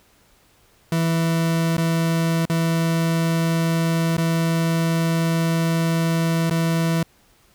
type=tone with dropouts; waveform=40% pulse; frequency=164.81 Hz; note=E3; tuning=in tune; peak=-17 dBFS; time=0.92-7.03 s; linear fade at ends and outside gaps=2 ms; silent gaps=1.768-1.78 / 2.454-2.498 / 4.168-4.18 / 6.498-6.509 s; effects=pink hiss -57 dBFS RMS until 7.54 s